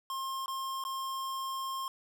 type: tone with dropouts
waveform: square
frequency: 1066 Hz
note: C6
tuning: 32 cents sharp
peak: -35 dBFS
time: 0.1-1.88 s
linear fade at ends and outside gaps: 1 ms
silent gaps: 0.46-0.48 / 0.839-0.85 s
effects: none